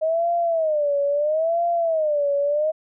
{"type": "tone with vibrato", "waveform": "sine", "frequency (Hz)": 624, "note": "D#5", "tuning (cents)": 5, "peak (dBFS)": -18, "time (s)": [0.01, 2.72], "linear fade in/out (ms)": 20, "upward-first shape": "sine", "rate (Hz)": 0.75, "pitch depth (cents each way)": 170, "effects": []}